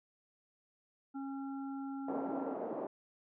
harmonic tone, 273 Hz, C#4, 26 cents flat, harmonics 1 / 3 / 5, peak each -39 / -49 / -53 dBFS, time 1.14-2.55 s, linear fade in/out 20 ms
white band-pass noise, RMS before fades -40 dBFS, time 2.08-2.87 s, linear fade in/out 5 ms, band 230 to 750 Hz, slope 24 dB/octave
effects none

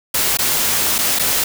white noise with dropouts, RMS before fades -17 dBFS, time 0.14-1.44 s, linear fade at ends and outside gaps 5 ms, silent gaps 0.372-0.387 / 0.983-0.986 / 1.189-1.194 s, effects none

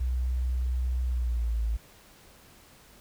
sine tone with pitch glide, 62.7 to 55.54 Hz, B1 to A1, +27 to +17 cents, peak -25 dBFS, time 0-1.77 s, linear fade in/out 10 ms, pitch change -210 cents, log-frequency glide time 1.05-1.63 s, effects pink hiss -55 dBFS RMS until 3 s

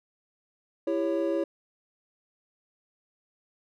triangle chord, C# diminished, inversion first, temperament just, 332.6 / 399.1 / 554.4 Hz, E4 / G4 / C#5, +16 / +31 / 0 cents, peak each -26 / -30 / -27 dBFS, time 0.87-1.44 s, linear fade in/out 5 ms, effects none

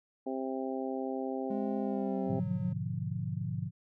harmonic tone, 131.9 Hz, C3, 14 cents sharp, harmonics 2 / 3 / 4 / 5 / 6, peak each -36 / -38 / -40 / -43 / -42 dBFS, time 0.26-2.4 s, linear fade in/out 10 ms
triangle tone with pitch glide, 207.8 to 181.95 Hz, G#3 to F#3, +1 to -29 cents, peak -32 dBFS, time 1.5-2.73 s, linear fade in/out 5 ms, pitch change -230 cents, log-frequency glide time 1.8-2.51 s
sine chord, G# diminished seventh, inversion none, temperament equal, 103.83 / 123.47 / 146.83 / 174.61 Hz, G#2 / B2 / D3 / F3, 0 / 0 / 0 / 0 cents, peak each -38 dBFS, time 2.26-3.71 s, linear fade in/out 50 ms
effects none

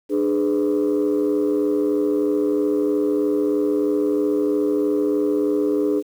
sine chord, G# diminished, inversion second, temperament just, 299 / 415.3 / 498.4 Hz, D4 / G#4 / B4, +31 / 0 / +16 cents, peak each -19 / -19 / -25 dBFS, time 0.09-6.03 s, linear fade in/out 50 ms, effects tanh soft clip ceiling -12 dBFS + 8-bit

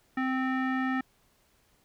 square tone with low-pass filter, 260.6 Hz, C4, 7 cents flat, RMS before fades -29 dBFS, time 0.17-1.01 s, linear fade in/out 5 ms, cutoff 1800 Hz, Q 3.2, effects pink hiss -67 dBFS RMS until 1.84 s

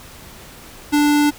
square tone, 293.7 Hz, D4, in tune, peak -13 dBFS, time 0.92-1.31 s, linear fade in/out 20 ms, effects pink hiss -40 dBFS RMS until 1.38 s

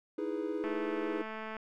triangle chord, E major seventh, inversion third, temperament equal, 311.1 / 329.6 / 415.3 / 493.9 Hz, D#4 / E4 / G#4 / B4, 0 / 0 / 0 / 0 cents, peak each -36 / -37 / -35 / -39 dBFS, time 0.18-1.22 s, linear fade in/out 5 ms
click train, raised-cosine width 0.5 ms, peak -27 dBFS, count 204, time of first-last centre 0.64-1.567 s, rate 219 Hz
effects none

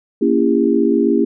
sine chord, A# diminished seventh, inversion none, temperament just, 233.1 / 279.7 / 335.6 / 402.8 Hz, A#3 / C#4 / E4 / G4, 0 / +16 / +31 / +47 cents, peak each -17 dBFS, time 0.21-1.25 s, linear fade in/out 10 ms, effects none

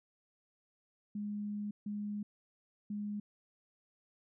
sine tone bursts at uneven times, 207.1 Hz, G#3, 5 cents flat, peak -36 dBFS, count 3, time 1.15-1.71 / 1.86-2.23 / 2.9-3.2 s, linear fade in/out 5 ms, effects none

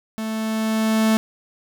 45% pulse tone with level ramp, 220 Hz, A3, in tune, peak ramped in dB -25 to -14 dBFS, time 0.18-1.17 s, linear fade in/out 0 ms, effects none

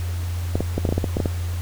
clicks, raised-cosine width 2 ms, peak -8 dBFS, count 11, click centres 0.555 / 0.606 / 0.78 / 0.852 / 0.89 / 0.925 / 0.98 / 1.042 / 1.169 / 1.202 / 1.258 s, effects added 87 Hz sine -23 dBFS peak until 1.61 s + pink hiss -39 dBFS RMS until 1.61 s

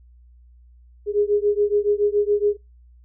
sine beating tone pair, 409.7 / 416.8 Hz, G#4 / G#4, -24 / +6 cents, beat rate 7.1 Hz, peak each -20 dBFS, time 1.06-2.57 s, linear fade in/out 50 ms, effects noise-tail reverb RT60 0.2 s tail -23 dB re dry + added 60 Hz sine -47 dBFS peak until 3.04 s

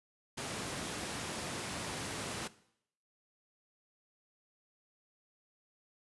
pink high-pass noise, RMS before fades -40 dBFS, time 0.37-2.48 s, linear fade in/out 10 ms, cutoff 110 Hz, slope 12 dB/octave, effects noise-tail reverb RT60 0.7 s tail -18 dB re dry + resampled to 24000 Hz

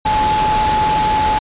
sine tone in noise, 859 Hz, A5, 42 cents flat, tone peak -13 dBFS, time 0.05-1.39 s, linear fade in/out 10 ms, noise pink, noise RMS -21 dBFS, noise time 0.05-1.39 s, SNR +5 dB, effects resampled to 8000 Hz

